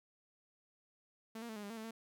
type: tone with pitch steps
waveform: sawtooth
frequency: 223.3 / 235.1 / 219.9 / 207.8 / 201.9 / 228.2 / 219.6 / 226.1 Hz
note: A3 / A#3 / A3 / G#3 / G#3 / A#3 / A3 / A3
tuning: +26 / +15 / -1 / +1 / -49 / -37 / -3 / +47 cents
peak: -40 dBFS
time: 1.35-1.91 s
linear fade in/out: 5 ms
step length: 70 ms
effects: none